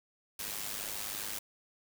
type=noise with amplitude modulation; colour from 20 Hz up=white; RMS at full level=-36 dBFS; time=0.39-1.39 s; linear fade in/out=5 ms; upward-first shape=sine; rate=103 Hz; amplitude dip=65%; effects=none

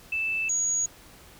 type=tone pair in turn; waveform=sine; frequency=2640 / 6706 Hz; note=E7 / G#8; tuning=+2 / +16 cents; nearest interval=octave + major third; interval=1614 cents; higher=second; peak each=-25 / -23 dBFS; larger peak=second; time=0.12-0.49 / 0.49-0.86 s; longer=neither; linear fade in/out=5 ms; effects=pink hiss -51 dBFS RMS until 1.39 s

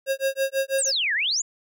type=tone with tremolo; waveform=square; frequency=540 Hz; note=C#5; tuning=45 cents flat; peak=-20 dBFS; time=0.06-0.92 s; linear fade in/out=50 ms; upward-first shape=sine; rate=6.1 Hz; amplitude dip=100%
type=exponential two-way sweep; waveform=sine; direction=down then up; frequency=9480 to 1606 to 7390 Hz; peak=-21 dBFS; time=0.78-1.42 s; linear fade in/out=10 ms; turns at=1.14 s
effects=none

